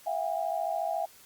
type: tone cluster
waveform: sine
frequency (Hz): 661 / 715 / 802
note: E5 / F5 / G5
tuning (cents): +5 / +41 / +39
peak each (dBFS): -32 / -33 / -33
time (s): 0.06-1.06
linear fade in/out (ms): 10
effects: white hiss -55 dBFS RMS until 1.25 s + Opus 48 kbps